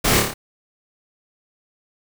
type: noise with echo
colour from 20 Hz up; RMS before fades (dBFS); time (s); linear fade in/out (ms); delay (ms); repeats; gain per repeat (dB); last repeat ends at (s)
pink; -18; 0.04-0.2; 10; 28; 5; -3; 0.34
effects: none